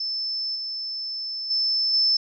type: tone with level steps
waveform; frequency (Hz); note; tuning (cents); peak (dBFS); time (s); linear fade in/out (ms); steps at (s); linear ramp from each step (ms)
sine; 5274; E8; 0; -25 / -28 / -20 / -17; 0-2.17; 5; 0.55 / 1.5 / 1.93; 10
effects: none